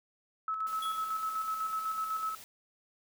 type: tone with tremolo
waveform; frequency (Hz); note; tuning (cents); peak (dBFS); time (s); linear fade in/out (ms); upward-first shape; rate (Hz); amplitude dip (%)
sine; 1298; E6; -27; -30; 0.48-2.35; 2; square; 8; 40
type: noise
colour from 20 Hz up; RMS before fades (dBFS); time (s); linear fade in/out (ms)
white; -50; 0.67-2.44; 0
type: tone with exponential decay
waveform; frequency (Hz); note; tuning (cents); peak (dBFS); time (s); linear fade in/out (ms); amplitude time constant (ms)
square; 3355; G#7; +17; -37; 0.82-1.24; 5; 91
effects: none